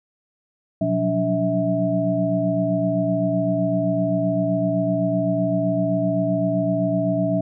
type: tone cluster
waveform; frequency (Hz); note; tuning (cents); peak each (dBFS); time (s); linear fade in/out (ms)
sine; 123.5 / 179.9 / 187.7 / 288.2 / 648; B2 / F#3 / F#3 / D4 / E5; 0 / -48 / +25 / -33 / -30; -27 / -24 / -30 / -24 / -22; 0.81-7.41; 5
effects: none